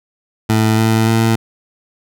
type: tone with pitch steps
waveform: 20% pulse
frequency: 110 / 111.47 / 112.96 Hz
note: A2 / A2 / A2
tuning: 0 / +23 / +46 cents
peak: -6 dBFS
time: 0.49-1.36 s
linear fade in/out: 10 ms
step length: 290 ms
effects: none